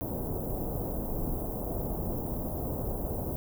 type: band-stop noise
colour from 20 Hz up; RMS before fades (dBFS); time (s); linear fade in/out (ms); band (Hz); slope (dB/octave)
pink; -33; 0.01-3.36; 0; 730 to 15000; 24
effects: none